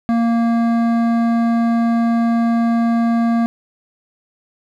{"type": "tone with hard clipping", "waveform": "sine", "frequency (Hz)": 232, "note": "A#3", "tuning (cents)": -8, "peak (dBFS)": -15, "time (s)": [0.09, 3.46], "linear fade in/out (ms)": 0, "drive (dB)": 12, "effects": []}